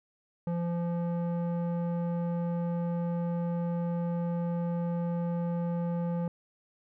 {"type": "tone with low-pass filter", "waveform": "square", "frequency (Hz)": 171.7, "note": "F3", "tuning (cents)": -29, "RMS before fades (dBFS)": -31, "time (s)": [0.47, 6.28], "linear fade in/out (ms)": 2, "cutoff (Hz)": 760, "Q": 1, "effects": []}